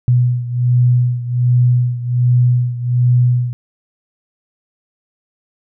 sine beating tone pair, 122.8 / 124.1 Hz, B2 / B2, -9 / +9 cents, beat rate 1.3 Hz, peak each -12 / -16 dBFS, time 0.08-3.53 s, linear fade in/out 0 ms, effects none

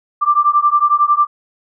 sine beating tone pair, 1174.7 / 1185.7 Hz, D6 / D6, 0 / +16 cents, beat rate 11 Hz, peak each -13 dBFS, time 0.21-1.27 s, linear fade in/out 20 ms, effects none

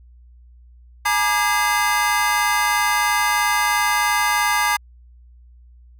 square tone cluster, 847 / 950 / 1198 / 1642 / 2052 Hz, G#5 / A#5 / D6 / G#6 / C7, +34 / +33 / +34 / -20 / -34 cents, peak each -24 dBFS, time 1.05-4.77 s, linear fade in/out 10 ms, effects added 60 Hz sine -44 dBFS peak until 5.99 s

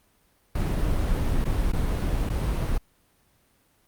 brown noise with dropouts, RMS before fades -24 dBFS, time 0.55-2.78 s, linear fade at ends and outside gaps 5 ms, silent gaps 1.445-1.452 / 1.721-1.732 / 2.292-2.299 s, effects pink hiss -64 dBFS RMS until 3.87 s + Opus 32 kbps

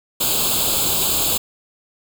white noise with comb filter, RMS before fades -19 dBFS, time 0.2-1.38 s, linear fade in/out 10 ms, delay 0.26 ms, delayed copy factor +0.95, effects none

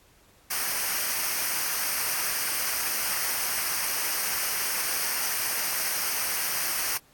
white noise with comb filter, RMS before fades -28 dBFS, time 0.5-6.98 s, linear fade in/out 10 ms, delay 0.27 ms, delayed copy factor -0.65, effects pink hiss -59 dBFS RMS until 7.13 s + AAC 64 kbps

